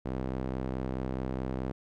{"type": "tone with band-pass filter", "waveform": "sawtooth", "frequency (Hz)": 64.7, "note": "C2", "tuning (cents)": -19, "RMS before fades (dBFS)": -34, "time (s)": [0.05, 1.72], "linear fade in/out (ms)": 10, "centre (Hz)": 330, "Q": 0.62, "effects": []}